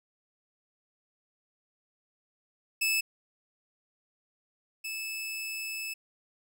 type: tone pair in turn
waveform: sawtooth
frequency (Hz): 2615 / 2615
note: E7 / E7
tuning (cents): -15 / -15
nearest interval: unison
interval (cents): 0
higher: neither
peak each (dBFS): -22 / -31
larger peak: first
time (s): 2.81-3.01 / 4.84-5.94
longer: second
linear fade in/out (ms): 10
effects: none